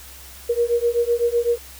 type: beating tone pair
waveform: sine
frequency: 470 / 477.9 Hz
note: A#4 / A#4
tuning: +14 / +43 cents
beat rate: 7.9 Hz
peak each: -20 dBFS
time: 0.49-1.58 s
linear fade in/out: 10 ms
effects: added 65 Hz sine -44 dBFS peak until 1.79 s + white hiss -42 dBFS RMS until 1.79 s